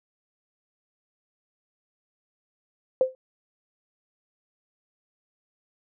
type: tone with exponential decay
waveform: sine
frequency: 518 Hz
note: C5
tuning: 17 cents flat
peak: -13 dBFS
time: 3.01-3.15 s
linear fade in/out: 1 ms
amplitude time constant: 30 ms
effects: none